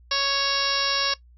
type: harmonic tone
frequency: 554.4 Hz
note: C#5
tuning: in tune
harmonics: 1 / 2 / 3 / 4 / 5 / 6 / 7 / 8 / 9 / 10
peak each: -33 / -29 / -30 / -34 / -30 / -34 / -29 / -30 / -30 / -28 dBFS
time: 0.11-1.14 s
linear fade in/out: 5 ms
effects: noise-tail reverb RT60 0.1 s tail -18 dB re dry + added 60 Hz sine -49 dBFS peak until 1.37 s